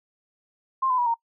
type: tone with pitch steps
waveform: sine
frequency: 1056 / 1011.2 / 968.4 / 927.3 Hz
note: C6 / B5 / B5 / A#5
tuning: +16 / +41 / -34 / -9 cents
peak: -20 dBFS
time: 0.82-1.144 s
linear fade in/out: 10 ms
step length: 81 ms
effects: noise-tail reverb RT60 0.1 s tail -24 dB re dry